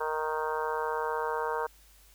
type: harmonic tone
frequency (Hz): 155.56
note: D#3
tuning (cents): 0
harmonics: 3 / 4 / 5 / 6 / 7 / 8 / 9 / 10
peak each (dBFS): -33 / -40 / -42 / -33 / -38 / -41 / -43 / -40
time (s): 0-1.67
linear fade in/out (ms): 10
effects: added 50 Hz sine -58 dBFS peak until 2.14 s + white hiss -60 dBFS RMS until 2.14 s